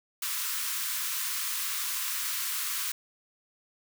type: high-pass noise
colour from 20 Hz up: white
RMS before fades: -32 dBFS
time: 0.22-2.92 s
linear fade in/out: 5 ms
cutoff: 990 Hz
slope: 96 dB/octave
effects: none